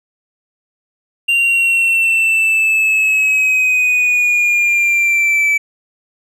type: linear sweep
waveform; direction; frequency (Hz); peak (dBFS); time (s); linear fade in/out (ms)
triangle; down; 2779 to 2303; -9; 1.28-5.58; 10
effects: none